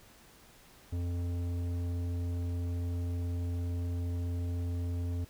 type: tone with tanh clipping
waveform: sine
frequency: 87.31 Hz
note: F2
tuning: in tune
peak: -33 dBFS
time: 0.92-5.25 s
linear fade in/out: 10 ms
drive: 12 dB
effects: pink hiss -58 dBFS RMS until 5.29 s